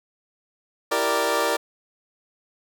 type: chord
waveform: 20% pulse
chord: E half-diminished seventh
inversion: none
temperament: equal with one note detuned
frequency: 329.6 / 390.2 / 466.2 / 587.3 Hz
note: E4 / G4 / Bb4 / D5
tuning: 0 / -8 / 0 / 0 cents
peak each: -25 / -24 / -20 / -19 dBFS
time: 0.91-1.57 s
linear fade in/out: 10 ms
effects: none